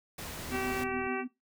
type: noise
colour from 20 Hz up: pink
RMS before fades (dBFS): -41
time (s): 0.18-0.84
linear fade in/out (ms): 5
type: click train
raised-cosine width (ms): 5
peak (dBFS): -38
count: 28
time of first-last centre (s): 0.39-1.067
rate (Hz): 39.9
type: harmonic tone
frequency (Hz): 384.7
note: G4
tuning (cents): -33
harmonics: 1 / 2 / 3 / 4 / 5 / 6 / 7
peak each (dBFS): -35 / -38 / -40 / -41 / -42 / -43 / -43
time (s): 0.5-1.25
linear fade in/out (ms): 50
type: tone with tremolo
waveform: sine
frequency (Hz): 251.7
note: B3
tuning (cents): +33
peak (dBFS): -33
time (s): 0.5-1.28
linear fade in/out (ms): 20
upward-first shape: triangle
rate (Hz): 6.9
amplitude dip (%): 80
effects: noise-tail reverb RT60 0.2 s tail -18 dB re dry